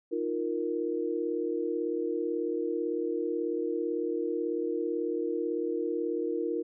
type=chord; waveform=sine; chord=Eb suspended second; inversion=none; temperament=equal; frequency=311.1 / 349.2 / 466.2 Hz; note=Eb4 / F4 / Bb4; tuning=0 / 0 / 0 cents; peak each=-34 / -32 / -32 dBFS; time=0.11-6.63 s; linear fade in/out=20 ms; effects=none